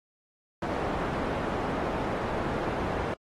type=low-pass noise; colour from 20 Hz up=white; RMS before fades=-31 dBFS; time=0.62-3.14 s; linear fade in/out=2 ms; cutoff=790 Hz; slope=12 dB/octave; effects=AAC 32 kbps